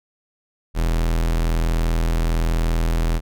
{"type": "tone", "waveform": "45% pulse", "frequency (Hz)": 41.2, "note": "E1", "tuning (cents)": 0, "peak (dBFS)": -17, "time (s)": [0.74, 3.21], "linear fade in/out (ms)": 50, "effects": []}